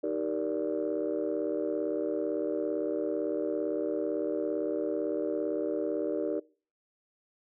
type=chord; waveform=sine; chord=Eb major seventh; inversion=none; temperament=just; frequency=311.1 / 388.9 / 466.7 / 583.4 Hz; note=Eb4 / G4 / Bb4 / D5; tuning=0 / -14 / +2 / -12 cents; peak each=-33 dBFS; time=0.03-6.4 s; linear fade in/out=10 ms; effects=noise-tail reverb RT60 0.4 s tail -23 dB re dry + tanh soft clip ceiling -21 dBFS

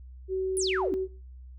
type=tone; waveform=sine; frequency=377.8 Hz; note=F#4; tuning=36 cents sharp; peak=-26 dBFS; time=0.28-1.08 s; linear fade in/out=50 ms
type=exponential sweep; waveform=sine; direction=down; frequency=10580 to 261.6 Hz; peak=-28 dBFS; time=0.57-0.94 s; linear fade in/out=0 ms
effects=noise-tail reverb RT60 0.4 s tail -20 dB re dry + added 63 Hz sine -43 dBFS peak until 1.58 s

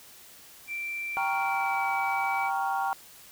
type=tone with pitch glide; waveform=sine; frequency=2349 to 2293 Hz; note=D7 to D7; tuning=0 to -42 cents; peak=-31 dBFS; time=0.67-2.51 s; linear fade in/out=50 ms; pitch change=-42 cents; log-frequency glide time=1.25-1.88 s
type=chord; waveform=sine; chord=G half-diminished seventh; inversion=none; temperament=equal; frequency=784 / 932.3 / 1108.7 / 1396.9 Hz; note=G5 / Bb5 / Db6 / F6; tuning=0 / 0 / 0 / 0 cents; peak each=-28 / -31 / -34 / -34 dBFS; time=1.17-2.93 s; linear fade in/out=0 ms
effects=tanh soft clip ceiling -17 dBFS + white hiss -51 dBFS RMS until 3.31 s

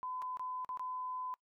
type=tone with dropouts; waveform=sine; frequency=1012 Hz; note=B5; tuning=42 cents sharp; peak=-38 dBFS; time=0.03-1.34 s; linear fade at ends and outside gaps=0 ms; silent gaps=0.219-0.223 / 0.371-0.395 / 0.647-0.691 / 0.773-0.795 s; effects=noise-tail reverb RT60 0.1 s tail -23 dB re dry

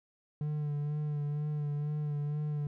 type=tone with vibrato; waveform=triangle; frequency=148.2 Hz; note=D3; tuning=16 cents sharp; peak=-29 dBFS; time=0.41-2.67 s; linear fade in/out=2 ms; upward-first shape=sine; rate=2.1 Hz; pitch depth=30 cents each way; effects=none

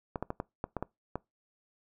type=clicks; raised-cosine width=1 ms; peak=-19 dBFS; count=8; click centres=0.158 / 0.226 / 0.304 / 0.401 / 0.641 / 0.767 / 0.826 / 1.156 s; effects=noise-tail reverb RT60 0.2 s tail -23 dB re dry

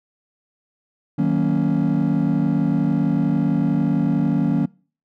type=chord; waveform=triangle; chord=D# minor seventh; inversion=none; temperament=just; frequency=155.56 / 186.68 / 233.3 / 280 Hz; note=D#3 / F#3 / A#3 / C#4; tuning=0 / +16 / +2 / +18 cents; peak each=-19 dBFS; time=1.18-4.66 s; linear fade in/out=10 ms; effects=noise-tail reverb RT60 0.4 s tail -25 dB re dry + tanh soft clip ceiling -9 dBFS

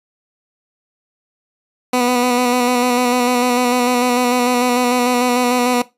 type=tone with vibrato; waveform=15% pulse; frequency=246.9 Hz; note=B3; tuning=in tune; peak=-7 dBFS; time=1.93-5.82 s; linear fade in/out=5 ms; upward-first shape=square; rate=6.7 Hz; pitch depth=22 cents each way; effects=noise-tail reverb RT60 0.2 s tail -17 dB re dry + resampled to 32000 Hz

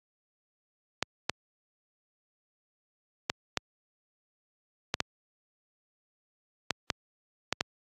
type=clicks; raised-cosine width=0.2 ms; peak=-8 dBFS; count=10; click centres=1.026 / 1.296 / 3.299 / 3.573 / 4.941 / 5.004 / 6.707 / 6.902 / 7.526 / 7.609 s; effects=high-pass 80 Hz 12 dB/octave + AAC 48 kbps

